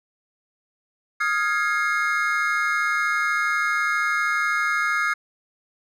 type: chord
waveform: triangle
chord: F minor seventh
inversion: third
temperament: equal with one note detuned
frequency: 1244.5 / 1396.9 / 1661.2 / 2141 Hz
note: Eb6 / F6 / Ab6 / C7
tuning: 0 / 0 / 0 / +39 cents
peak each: -24 dBFS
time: 1.2-5.14 s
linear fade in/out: 10 ms
effects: none